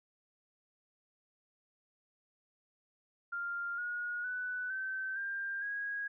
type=tone with pitch steps; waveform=sine; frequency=1396.9 / 1443.7 / 1492 / 1541.9 / 1593.5 / 1646.9 Hz; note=F6 / F#6 / F#6 / G6 / G6 / G#6; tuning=0 / -43 / +14 / -29 / +28 / -15 cents; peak=-35 dBFS; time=3.32-6.08 s; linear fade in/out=10 ms; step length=460 ms; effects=none